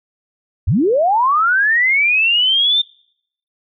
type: linear sweep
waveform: sine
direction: up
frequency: 61.74 to 3630 Hz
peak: -11 dBFS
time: 0.67-2.82 s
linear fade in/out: 10 ms
effects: noise-tail reverb RT60 0.7 s tail -26 dB re dry